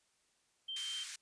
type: tone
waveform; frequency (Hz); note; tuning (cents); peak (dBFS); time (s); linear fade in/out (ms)
sine; 3136; G7; 0; -39; 0.68-1.04; 10
type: band-pass noise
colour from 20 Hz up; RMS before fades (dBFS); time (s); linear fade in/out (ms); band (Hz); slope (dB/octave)
white; -47; 0.76-1.16; 5; 1400 to 9100; 24
effects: white hiss -75 dBFS RMS until 1.21 s + resampled to 22050 Hz